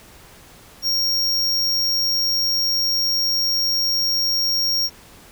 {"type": "tone", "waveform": "square", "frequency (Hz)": 5570, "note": "F8", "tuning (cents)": -5, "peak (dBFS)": -18, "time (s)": [0.82, 4.9], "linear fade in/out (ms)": 50, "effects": ["pink hiss -46 dBFS RMS until 5.31 s"]}